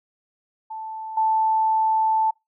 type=tone with level steps; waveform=sine; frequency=880 Hz; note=A5; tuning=in tune; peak=-30 / -17 dBFS; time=0.7-2.31 s; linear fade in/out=10 ms; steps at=1.17 s; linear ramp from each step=5 ms; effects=noise-tail reverb RT60 0.2 s tail -26 dB re dry